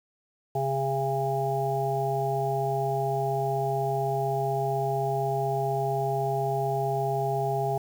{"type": "harmonic tone", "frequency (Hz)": 135.8, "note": "C#3", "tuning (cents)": -35, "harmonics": [1, 3, 5, 6], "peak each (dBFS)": [-30, -30, -30, -30], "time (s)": [0.55, 7.78], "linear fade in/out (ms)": 5, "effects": ["8-bit"]}